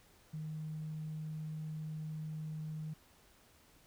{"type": "tone with tanh clipping", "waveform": "triangle", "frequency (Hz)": 155.56, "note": "D#3", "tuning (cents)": 0, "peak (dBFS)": -39, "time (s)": [0.33, 2.94], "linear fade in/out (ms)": 10, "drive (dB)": 4, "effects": ["pink hiss -65 dBFS RMS until 3.86 s"]}